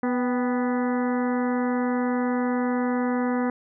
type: harmonic tone with a mistuned harmonic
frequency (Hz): 246.9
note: B3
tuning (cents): 0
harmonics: 1 / 2 / 3 / 4 / 5 / 6 / 7 / 8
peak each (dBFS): -23 / -29 / -33 / -35 / -37 / -39 / -40 / -41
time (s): 0.03-3.5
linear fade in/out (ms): 2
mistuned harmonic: 3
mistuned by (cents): +59
effects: none